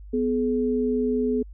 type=tone pair together; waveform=sine; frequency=249.9 / 425.2 Hz; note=B3 / G#4; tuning=+21 / +41 cents; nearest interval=major sixth; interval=920 cents; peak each=-23 / -24 dBFS; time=0.13-1.43 s; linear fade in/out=10 ms; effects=added 50 Hz sine -39 dBFS peak until 1.53 s